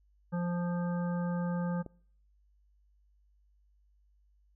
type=harmonic tone; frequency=174.8 Hz; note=F3; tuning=2 cents sharp; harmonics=1 / 3 / 5 / 7 / 9; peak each=-30 / -40 / -44 / -47 / -49 dBFS; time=0.32-1.83 s; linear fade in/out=20 ms
type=click; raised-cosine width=2 ms; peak=-30 dBFS; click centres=1.863 s
effects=noise-tail reverb RT60 0.6 s tail -26 dB re dry + added 50 Hz sine -64 dBFS peak until 4.55 s